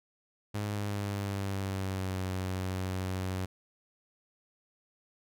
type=tone with pitch glide; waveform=sawtooth; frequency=103.6 to 93.37 Hz; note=G#2 to F#2; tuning=-4 to +16 cents; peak=-28 dBFS; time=0.54-3.46 s; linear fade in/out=10 ms; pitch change=-180 cents; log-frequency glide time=0.66-2.23 s; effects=none